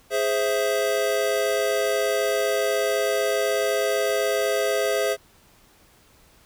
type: chord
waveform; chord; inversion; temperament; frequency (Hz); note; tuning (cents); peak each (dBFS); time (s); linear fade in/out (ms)
square; Ab augmented; none; equal; 415.3 / 523.3 / 659.3; Ab4 / C5 / E5; 0 / 0 / 0; -26; 0.1-5.17; 50
effects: pink hiss -56 dBFS RMS until 6.45 s